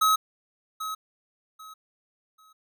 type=tone with echo; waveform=square; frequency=1279 Hz; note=D#6; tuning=47 cents sharp; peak=-19 dBFS; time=0.01-0.16 s; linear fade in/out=10 ms; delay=790 ms; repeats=3; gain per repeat=-12 dB; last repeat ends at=2.53 s; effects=none